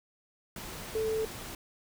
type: tone in noise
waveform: sine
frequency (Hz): 440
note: A4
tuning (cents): 0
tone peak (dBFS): -28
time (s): 0.95-1.25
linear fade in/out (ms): 2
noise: pink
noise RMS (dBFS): -42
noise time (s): 0.56-1.55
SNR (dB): +11
effects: none

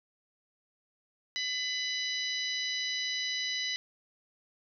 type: harmonic tone with a mistuned harmonic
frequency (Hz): 992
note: B5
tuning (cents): +7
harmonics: 2 / 3 / 4 / 5 / 6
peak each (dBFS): -36 / -38 / -35 / -39 / -43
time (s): 1.36-3.76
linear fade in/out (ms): 0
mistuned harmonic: 2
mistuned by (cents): +22
effects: none

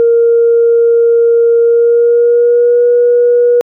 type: tone with pitch glide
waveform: sine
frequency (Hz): 466.2 to 482.4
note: A#4 to B4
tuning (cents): 0 to -41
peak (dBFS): -4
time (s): 0-3.61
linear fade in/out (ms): 0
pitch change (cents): +59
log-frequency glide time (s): 1.61-2.85
effects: tanh soft clip ceiling 0 dBFS

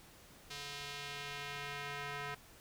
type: tone with band-pass filter sweep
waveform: square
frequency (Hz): 143.2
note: D3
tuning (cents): -43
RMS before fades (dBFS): -44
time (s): 0.5-2.35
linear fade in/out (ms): 10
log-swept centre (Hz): 4200 to 1700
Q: 1.1
effects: pink hiss -59 dBFS RMS until 2.6 s

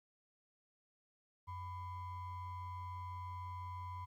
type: ring-modulated tone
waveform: triangle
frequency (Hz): 543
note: C#5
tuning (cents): -36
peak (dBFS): -38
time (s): 1.47-4.06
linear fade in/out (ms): 20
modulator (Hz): 453
effects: 13-bit

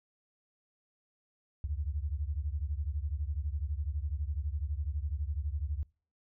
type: beating tone pair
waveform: sine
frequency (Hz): 69.3 / 81.3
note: C#2 / E2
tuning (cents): 0 / -23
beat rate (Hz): 12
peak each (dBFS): -34 / -36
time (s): 1.64-5.83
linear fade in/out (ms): 0
effects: noise-tail reverb RT60 0.4 s tail -24 dB re dry

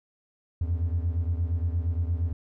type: beating tone pair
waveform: triangle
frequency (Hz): 82.41 / 91.01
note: E2 / F#2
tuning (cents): 0 / -28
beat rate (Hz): 8.6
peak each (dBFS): -23 / -27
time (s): 0.61-2.33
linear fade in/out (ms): 5
effects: tanh soft clip ceiling -17 dBFS

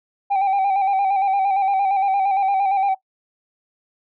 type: tone with vibrato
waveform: sine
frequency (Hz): 783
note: G5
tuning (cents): -2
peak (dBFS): -13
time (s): 0.3-2.95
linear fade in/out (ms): 20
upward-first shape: square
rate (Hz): 8.7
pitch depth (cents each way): 41
effects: noise-tail reverb RT60 0.1 s tail -19 dB re dry + tanh soft clip ceiling -15 dBFS

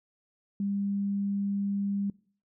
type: tone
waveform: sine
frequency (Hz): 200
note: G3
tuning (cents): +35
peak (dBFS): -27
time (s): 0.6-2.1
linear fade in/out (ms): 2
effects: noise-tail reverb RT60 0.5 s tail -23 dB re dry

